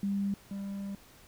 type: tone pair in turn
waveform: sine / triangle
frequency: 199 / 198.15 Hz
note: G3 / G3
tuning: +26 / +19 cents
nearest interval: unison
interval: 7 cents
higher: first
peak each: -28 / -33 dBFS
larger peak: first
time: 0.03-0.34 / 0.51-0.95 s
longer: second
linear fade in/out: 2 ms
effects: pink hiss -57 dBFS RMS until 1.27 s